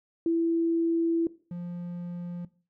sine / triangle tone pair in turn, 332.6 / 174.87 Hz, E4 / F3, +16 / +3 cents, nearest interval major seventh, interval 1113 cents, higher first, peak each -22 / -31 dBFS, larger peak first, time 0.26-1.27 / 1.51-2.45 s, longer first, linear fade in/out 2 ms, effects noise-tail reverb RT60 0.4 s tail -19 dB re dry

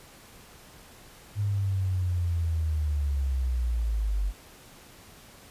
sine linear sweep, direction down, 103.83 to 47 Hz, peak -24 dBFS, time 1.35-4.33 s, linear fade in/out 50 ms, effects pink hiss -51 dBFS RMS until 5.5 s + resampled to 32000 Hz

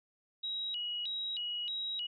sine tone with vibrato, 3339 Hz, G#7, 9 cents sharp, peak -34 dBFS, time 0.43-2.07 s, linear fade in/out 10 ms, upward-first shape square, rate 1.6 Hz, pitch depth 240 cents each way, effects MP3 64 kbps

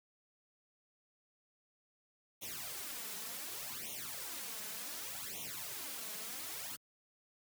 white noise with flanger, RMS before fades -44 dBFS, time 2.41-6.77 s, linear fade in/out 20 ms, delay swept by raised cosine 0.31 to 4.71 ms, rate 0.67 Hz, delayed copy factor +1, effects high-pass 80 Hz 12 dB/octave

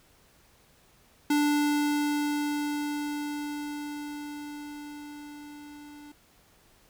square tone with level ramp, 293.7 Hz, D4, in tune, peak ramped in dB -22 to -46 dBFS, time 1.3-6.12 s, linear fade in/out 5 ms, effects pink hiss -61 dBFS RMS until 6.89 s

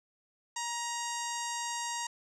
sawtooth tone with low-pass filter, 943 Hz, A#5, 20 cents sharp, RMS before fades -36 dBFS, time 0.56-2.07 s, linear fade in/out 5 ms, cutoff 7200 Hz, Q 5.4, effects none

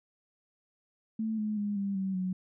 sine tone with pitch steps, 220.6 / 213 / 205.6 / 198.47 / 191.6 / 184.97 Hz, A3 / G#3 / G#3 / G3 / G3 / F#3, +5 / +44 / -17 / +22 / -39 / 0 cents, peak -29 dBFS, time 1.19-2.33 s, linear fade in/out 5 ms, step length 190 ms, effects none

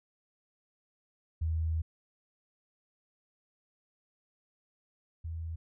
sine tone pair in turn, 80.5 / 81.86 Hz, E2 / E2, -41 / -12 cents, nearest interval unison, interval 29 cents, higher second, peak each -28 / -35 dBFS, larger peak first, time 1.41-1.82 / 5.24-5.56 s, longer first, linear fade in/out 10 ms, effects none

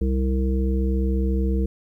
harmonic tone, 65.3 Hz, C2, 3 cents flat, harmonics 1 / 3 / 5 / 7, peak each -20 / -26 / -30 / -31 dBFS, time 0.01-1.66 s, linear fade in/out 5 ms, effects 10-bit

